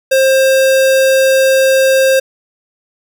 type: tone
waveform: square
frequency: 531 Hz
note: C5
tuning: 25 cents sharp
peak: -8 dBFS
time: 0.11-2.2 s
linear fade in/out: 10 ms
effects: none